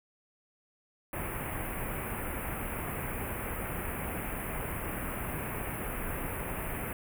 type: band-stop noise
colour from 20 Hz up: pink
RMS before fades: -36 dBFS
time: 1.13-6.93 s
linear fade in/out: 2 ms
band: 2600 to 9700 Hz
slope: 48 dB/octave
effects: none